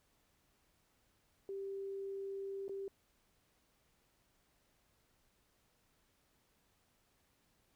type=tone with dropouts; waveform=sine; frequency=392 Hz; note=G4; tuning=in tune; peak=-40 dBFS; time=1.49-2.88 s; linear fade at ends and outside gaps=1 ms; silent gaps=2.681-2.694 s; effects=pink hiss -75 dBFS RMS until 7.75 s